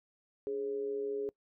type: tone with amplitude modulation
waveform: sine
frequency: 415.3 Hz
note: G#4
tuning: in tune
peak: -30 dBFS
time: 0.47-1.29 s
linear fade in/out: 0 ms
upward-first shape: sine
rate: 125 Hz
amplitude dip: 60%
effects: noise-tail reverb RT60 0.1 s tail -24 dB re dry